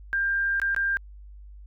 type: tone with dropouts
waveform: sine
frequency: 1594 Hz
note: G6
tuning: 28 cents sharp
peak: -22 dBFS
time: 0.13-0.97 s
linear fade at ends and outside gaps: 0 ms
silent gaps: 0.599-0.617 / 0.747-0.764 s
effects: added 50 Hz sine -42 dBFS peak until 1.66 s